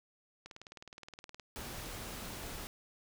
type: click train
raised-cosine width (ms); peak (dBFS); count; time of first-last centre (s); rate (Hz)
0.2; -31; 19; 0.46-1.397; 19.2
type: noise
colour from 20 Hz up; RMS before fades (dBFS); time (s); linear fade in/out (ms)
pink; -44; 1.56-2.67; 0
effects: none